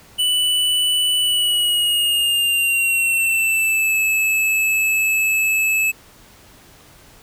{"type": "tone with pitch glide", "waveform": "square", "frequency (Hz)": [2974, 2604], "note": ["F#7", "E7"], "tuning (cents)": [8, -22], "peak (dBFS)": -16, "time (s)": [0.18, 5.92], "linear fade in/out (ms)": 20, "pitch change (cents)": -230, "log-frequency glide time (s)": [1.2, 3.98], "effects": ["pink hiss -47 dBFS RMS until 7.22 s"]}